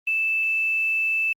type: tone with quantisation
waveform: sine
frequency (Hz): 2637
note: E7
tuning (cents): 0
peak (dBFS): -20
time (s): 0.07-1.33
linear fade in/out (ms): 5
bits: 8
effects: Opus 32 kbps